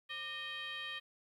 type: tone with frequency modulation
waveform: sine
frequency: 2500 Hz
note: D#7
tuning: 8 cents sharp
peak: -39 dBFS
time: 0.09-1 s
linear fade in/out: 20 ms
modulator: 656 Hz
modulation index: 1.7
effects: tanh soft clip ceiling -35 dBFS + 12-bit